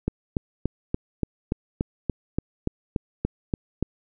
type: click train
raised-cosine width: 3 ms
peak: -10 dBFS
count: 14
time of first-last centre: 0.08-3.826 s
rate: 3.47 Hz
effects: none